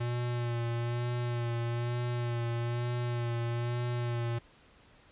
square tone with vibrato, 119.5 Hz, A#2, 43 cents sharp, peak -31 dBFS, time 0-4.39 s, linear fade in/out 10 ms, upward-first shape sine, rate 1.1 Hz, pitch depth 27 cents each way, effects pink hiss -60 dBFS RMS until 5.11 s + resampled to 8000 Hz

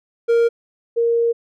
triangle / sine tone pair in turn, 466.2 / 466.2 Hz, A#4 / A#4, 0 / 0 cents, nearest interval unison, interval 0 cents, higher neither, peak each -10 / -14 dBFS, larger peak first, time 0.28-0.49 / 0.96-1.33 s, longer second, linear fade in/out 20 ms, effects none

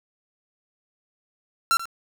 45% pulse tone with echo, 1357 Hz, E6, 50 cents sharp, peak -17 dBFS, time 1.71-1.77 s, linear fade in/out 0 ms, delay 85 ms, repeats 1, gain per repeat -15 dB, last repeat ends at 1.855 s, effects 9-bit

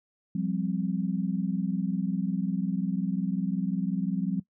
sine chord, F suspended second, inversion none, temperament equal with one note detuned, 175.93 / 196 / 261.6 Hz, F3 / G3 / C4, +13 / 0 / 0 cents, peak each -29 / -29 / -34 dBFS, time 0.35-4.4 s, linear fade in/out 5 ms, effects noise-tail reverb RT60 0.1 s tail -19 dB re dry

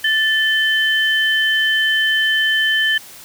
sine tone pair together, 1760 / 3074 Hz, A6 / G7, 0 / -35 cents, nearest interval minor seventh, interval 965 cents, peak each -15 / -18 dBFS, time 0.04-2.98 s, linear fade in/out 5 ms, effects white hiss -39 dBFS RMS until 3.24 s

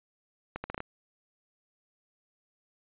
accelerating click train, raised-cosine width 0.5 ms, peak -20 dBFS, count 6, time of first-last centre 0.56-0.804 s, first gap 80 ms, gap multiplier 0.75, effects resampled to 8000 Hz

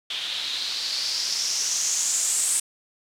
blue noise with low-pass filter sweep, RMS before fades -26 dBFS, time 0.1-2.6 s, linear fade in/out 5 ms, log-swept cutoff 3300 to 8500 Hz, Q 4.8, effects none

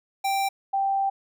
square / sine tone pair in turn, 784 / 784 Hz, G5 / G5, 0 / 0 cents, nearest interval unison, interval 0 cents, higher neither, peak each -23 / -21 dBFS, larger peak second, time 0.24-0.49 / 0.73-1.1 s, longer second, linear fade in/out 10 ms, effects none

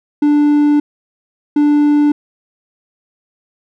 triangle tone bursts at uneven times, 294.1 Hz, D4, 3 cents sharp, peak -6 dBFS, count 2, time 0.22-0.8 / 1.56-2.12 s, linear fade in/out 5 ms, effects none

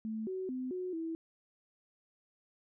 sine tone with pitch steps, 219.7 / 375.2 / 255.9 / 365.9 / 326.5 Hz, A3 / F#4 / C4 / F#4 / E4, -2 / +24 / -38 / -19 / -17 cents, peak -35 dBFS, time 0.05-1.15 s, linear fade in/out 0 ms, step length 220 ms, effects none

